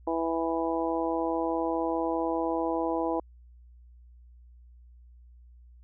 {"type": "harmonic tone", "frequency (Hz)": 164.81, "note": "E3", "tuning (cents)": 0, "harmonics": [2, 3, 4, 5, 6], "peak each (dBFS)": [-30, -32, -33, -34, -35], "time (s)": [0.07, 3.2], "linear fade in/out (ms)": 5, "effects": ["added 60 Hz sine -50 dBFS peak until 5.83 s"]}